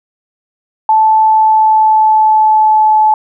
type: tone with pitch glide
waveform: sine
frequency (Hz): 874 to 862.5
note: A5 to A5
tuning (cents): -12 to -35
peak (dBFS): -5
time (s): 0.89-3.14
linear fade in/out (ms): 2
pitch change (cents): -23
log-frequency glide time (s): 1.2-2.99
effects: none